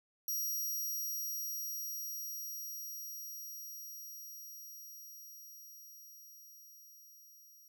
5% pulse tone with level ramp, 5720 Hz, F8, 41 cents sharp, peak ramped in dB -28 to -52 dBFS, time 0.28-7.68 s, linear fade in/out 2 ms, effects none

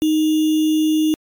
sine tone with sample-and-hold, 311.1 Hz, D#4, in tune, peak -13 dBFS, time 0.02-1.14 s, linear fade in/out 0 ms, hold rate 3150 Hz, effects MP3 96 kbps

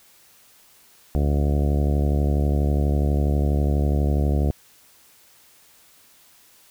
harmonic tone, 72.2 Hz, D2, 29 cents flat, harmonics 1 / 2 / 3 / 4 / 5 / 6 / 7 / 8 / 9 / 10, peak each -19 / -25 / -29 / -31 / -33 / -35 / -36 / -37 / -38 / -39 dBFS, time 1.15-4.51 s, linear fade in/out 0 ms, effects white hiss -54 dBFS RMS until 6.7 s

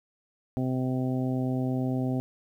harmonic tone, 128.8 Hz, C3, 27 cents flat, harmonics 1 / 2 / 3 / 4 / 5 / 6, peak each -29 / -28 / -38 / -40 / -39 / -42 dBFS, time 0.57-2.2 s, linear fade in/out 0 ms, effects 10-bit

